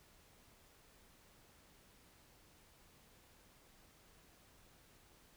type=silence; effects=pink hiss -66 dBFS RMS until 5.36 s